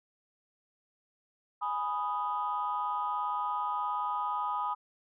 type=chord; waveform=sine; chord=G# minor; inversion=none; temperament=equal; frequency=830.6 / 987.8 / 1244.5 Hz; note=G#5 / B5 / D#6; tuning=0 / 0 / 0 cents; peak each=-35 / -33 / -33 dBFS; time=1.61-4.75 s; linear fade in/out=20 ms; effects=tanh soft clip ceiling -22 dBFS